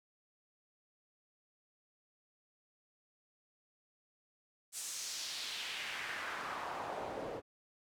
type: noise with band-pass filter sweep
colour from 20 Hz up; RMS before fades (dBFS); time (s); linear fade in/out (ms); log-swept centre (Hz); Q
pink; -42; 4.72-7.42; 50; 8500 to 440; 1.7
effects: none